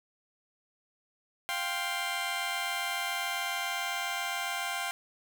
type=chord; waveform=15% pulse; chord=F suspended second; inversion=none; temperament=just; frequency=698.5 / 785.8 / 1047.7 Hz; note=F5 / G5 / C6; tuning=0 / +4 / +2 cents; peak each=-30 / -29 / -31 dBFS; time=1.49-4.91 s; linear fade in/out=0 ms; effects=none